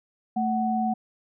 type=tone pair together; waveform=sine; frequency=221.5 / 745 Hz; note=A3 / F#5; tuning=+12 / +12 cents; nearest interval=octave + major sixth; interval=2100 cents; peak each=-25 dBFS; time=0.36-0.94 s; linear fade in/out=10 ms; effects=none